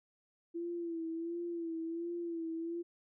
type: tone with vibrato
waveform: sine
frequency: 335.5 Hz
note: E4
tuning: 31 cents sharp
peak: -36 dBFS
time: 0.54-2.83 s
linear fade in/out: 20 ms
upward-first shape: sine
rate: 1.4 Hz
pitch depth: 50 cents each way
effects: none